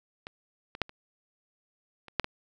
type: clicks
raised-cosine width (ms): 0.3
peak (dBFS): -23 / -24 / -10 / -30 / -30 / -8 / -17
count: 7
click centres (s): 0.269 / 0.751 / 0.817 / 0.894 / 2.083 / 2.197 / 2.244
effects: none